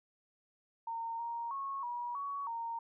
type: tone with pitch steps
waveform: sine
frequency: 917 / 934 / 1098 / 962 / 1123 / 924 Hz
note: A#5 / A#5 / C#6 / B5 / C#6 / A#5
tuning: -29 / +3 / -17 / -46 / +22 / -16 cents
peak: -36 dBFS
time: 0.87-2.79 s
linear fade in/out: 5 ms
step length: 320 ms
effects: none